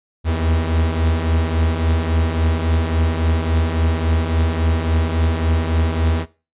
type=beating tone pair; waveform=45% pulse; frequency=78 / 81.6 Hz; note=D#2 / E2; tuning=+5 / -17 cents; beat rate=3.6 Hz; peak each=-22 / -17 dBFS; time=0.24-6.26 s; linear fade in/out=50 ms; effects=noise-tail reverb RT60 0.3 s tail -18 dB re dry + resampled to 8000 Hz